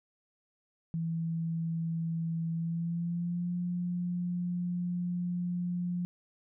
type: tone with pitch glide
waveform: sine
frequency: 164.81 to 176.64 Hz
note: E3 to F3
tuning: 0 to +20 cents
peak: -30 dBFS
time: 0.94-6.05 s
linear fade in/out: 0 ms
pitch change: +120 cents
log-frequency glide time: 2.52-3.55 s
effects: none